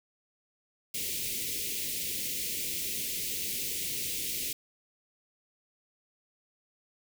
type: band-stop noise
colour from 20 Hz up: white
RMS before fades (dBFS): -34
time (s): 0.94-4.53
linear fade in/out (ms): 5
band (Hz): 500 to 2100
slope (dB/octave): 48
effects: none

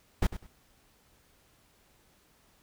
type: noise with echo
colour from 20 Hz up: brown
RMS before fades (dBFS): -24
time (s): 0.22-0.27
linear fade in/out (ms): 5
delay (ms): 100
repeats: 2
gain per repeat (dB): -13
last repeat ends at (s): 0.47
effects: pink hiss -65 dBFS RMS until 2.62 s

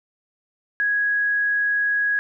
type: tone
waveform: sine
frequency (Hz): 1661.2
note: G#6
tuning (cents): 0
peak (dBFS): -18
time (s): 0.8-2.19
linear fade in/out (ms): 0
effects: none

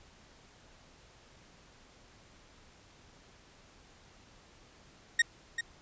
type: tone with echo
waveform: 40% pulse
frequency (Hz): 1864.7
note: A#6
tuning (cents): 0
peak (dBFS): -20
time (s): 5.19-5.22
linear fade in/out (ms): 5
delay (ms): 390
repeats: 1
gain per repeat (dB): -10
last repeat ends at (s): 5.61
effects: pink hiss -59 dBFS RMS until 5.81 s + resampled to 16000 Hz

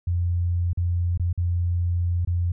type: tone with dropouts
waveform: sine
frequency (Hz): 87.31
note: F2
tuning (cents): 0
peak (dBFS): -20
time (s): 0.07-2.52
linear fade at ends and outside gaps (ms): 5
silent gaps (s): 0.732-0.773 / 1.176-1.196 / 1.329-1.376 / 2.25-2.273
effects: none

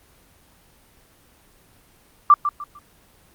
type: tone with echo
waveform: sine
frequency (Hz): 1174.7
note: D6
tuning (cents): 0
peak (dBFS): -7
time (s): 2.3-2.34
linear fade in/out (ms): 2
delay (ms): 150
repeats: 3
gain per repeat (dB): -11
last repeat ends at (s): 2.79
effects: pink hiss -55 dBFS RMS until 3.34 s + Opus 24 kbps

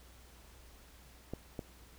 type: clicks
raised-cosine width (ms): 2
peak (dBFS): -25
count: 2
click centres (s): 1.336 / 1.592
effects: added 60 Hz sine -58 dBFS peak until 1.98 s + pink hiss -60 dBFS RMS until 1.98 s

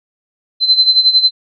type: tone with tremolo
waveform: sine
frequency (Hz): 4070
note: C8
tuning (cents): -49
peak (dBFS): -4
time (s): 0.6-1.31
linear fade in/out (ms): 50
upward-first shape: sine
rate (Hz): 11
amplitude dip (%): 75
effects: MP3 64 kbps

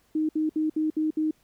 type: tone bursts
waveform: sine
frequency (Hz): 311.1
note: D#4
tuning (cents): 0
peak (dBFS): -22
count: 6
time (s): 0.15-1.31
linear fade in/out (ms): 5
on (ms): 140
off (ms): 64
effects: pink hiss -65 dBFS RMS until 1.43 s

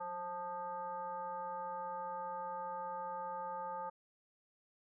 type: tone with frequency modulation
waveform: sine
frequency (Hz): 880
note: A5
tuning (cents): 0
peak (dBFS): -39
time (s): 0-3.9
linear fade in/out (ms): 10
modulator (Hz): 349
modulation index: 0.94
effects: none

